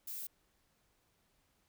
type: noise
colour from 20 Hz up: violet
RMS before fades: -43 dBFS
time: 0.07-0.27 s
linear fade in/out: 5 ms
effects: pink hiss -75 dBFS RMS until 1.68 s